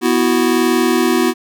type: chord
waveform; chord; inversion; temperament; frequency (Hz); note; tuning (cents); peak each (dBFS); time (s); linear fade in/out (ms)
square; B suspended fourth; none; just; 246.9 / 329.3 / 370.4; B3 / E4 / F#4; 0 / -2 / +2; -17; 0.01-1.34; 50
effects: none